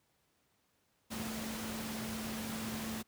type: tone in noise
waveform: sine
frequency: 221 Hz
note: A3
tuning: 8 cents sharp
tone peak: -40 dBFS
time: 1.1-3.03 s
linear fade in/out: 20 ms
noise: pink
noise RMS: -42 dBFS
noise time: 1.1-3.03 s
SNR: -1 dB
effects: pink hiss -75 dBFS RMS until 3.07 s + high-pass 80 Hz 12 dB/octave